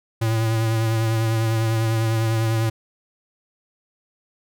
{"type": "tone with vibrato", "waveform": "square", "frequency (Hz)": 112.3, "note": "A2", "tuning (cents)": 36, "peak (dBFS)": -19, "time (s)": [0.21, 2.7], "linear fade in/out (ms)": 10, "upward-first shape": "triangle", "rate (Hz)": 10, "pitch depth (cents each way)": 33, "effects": []}